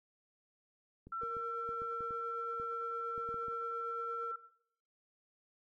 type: clicks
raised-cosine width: 3 ms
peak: -39 dBFS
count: 12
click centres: 1.07 / 1.234 / 1.368 / 1.691 / 1.819 / 2.007 / 2.108 / 2.599 / 3.179 / 3.29 / 3.343 / 3.483 s
type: tone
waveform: sine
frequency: 1345 Hz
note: E6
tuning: 34 cents sharp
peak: -37 dBFS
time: 1.12-4.36 s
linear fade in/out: 5 ms
type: tone with tremolo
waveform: triangle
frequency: 466.2 Hz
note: A#4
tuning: in tune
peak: -39 dBFS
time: 1.21-4.32 s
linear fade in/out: 10 ms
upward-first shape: triangle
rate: 8.7 Hz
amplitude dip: 40%
effects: noise-tail reverb RT60 0.7 s tail -17 dB re dry